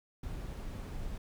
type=noise; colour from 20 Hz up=brown; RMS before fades=-40 dBFS; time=0.23-1.18 s; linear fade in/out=5 ms; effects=none